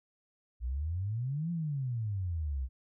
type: exponential two-way sweep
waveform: sine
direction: up then down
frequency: 56.9 to 174.61 to 61.8 Hz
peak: -31 dBFS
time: 0.6-2.69 s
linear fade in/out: 50 ms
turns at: 1.51 s
effects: none